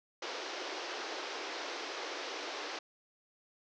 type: band-pass noise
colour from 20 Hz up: pink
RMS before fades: -41 dBFS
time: 0.22-2.79 s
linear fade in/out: 5 ms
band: 320 to 5900 Hz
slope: 48 dB/octave
effects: none